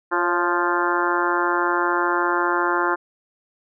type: harmonic tone with a mistuned harmonic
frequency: 174.61 Hz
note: F3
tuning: in tune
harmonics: 2 / 3 / 4 / 5 / 6 / 7 / 8 / 9 / 10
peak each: -24 / -32 / -31 / -26 / -24 / -29 / -25 / -29 / -32 dBFS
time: 0.11-2.96 s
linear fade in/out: 20 ms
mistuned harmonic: 3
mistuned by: +61 cents
effects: none